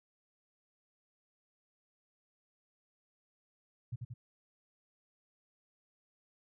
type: tone with echo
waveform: sine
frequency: 120 Hz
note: B2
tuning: 49 cents flat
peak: -35 dBFS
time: 3.92-3.96 s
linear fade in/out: 10 ms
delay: 90 ms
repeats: 2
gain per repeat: -3 dB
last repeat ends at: 4.14 s
effects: none